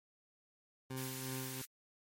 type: tone with tremolo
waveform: 20% pulse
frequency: 130.81 Hz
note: C3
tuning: in tune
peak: -35 dBFS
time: 0.9-1.62 s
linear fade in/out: 5 ms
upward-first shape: sine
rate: 2.8 Hz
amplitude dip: 45%
type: high-pass noise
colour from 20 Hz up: white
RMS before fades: -46 dBFS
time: 0.96-1.66 s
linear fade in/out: 20 ms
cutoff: 1300 Hz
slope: 48 dB/octave
effects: MP3 64 kbps